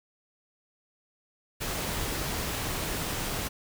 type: noise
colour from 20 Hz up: pink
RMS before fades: -32 dBFS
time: 1.6-3.49 s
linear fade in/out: 20 ms
effects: none